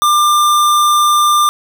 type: tone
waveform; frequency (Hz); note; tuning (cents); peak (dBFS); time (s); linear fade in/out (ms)
square; 1194; D6; +28; -9; 0.02-1.49; 0
effects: none